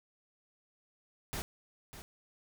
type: noise with echo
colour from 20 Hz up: pink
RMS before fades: -38 dBFS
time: 1.33-1.42 s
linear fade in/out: 0 ms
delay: 600 ms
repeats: 1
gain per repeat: -11 dB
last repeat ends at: 2.02 s
effects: none